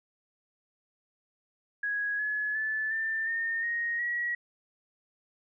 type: tone with pitch steps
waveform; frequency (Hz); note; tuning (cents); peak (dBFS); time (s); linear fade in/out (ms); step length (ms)
sine; 1662 / 1701.8 / 1742.6 / 1784.4 / 1827.1 / 1870.9 / 1915.8; G#6 / G#6 / A6 / A6 / A#6 / A#6 / A#6; +1 / +42 / -17 / +24 / -35 / +6 / +47; -28; 1.83-4.35; 5; 360
effects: none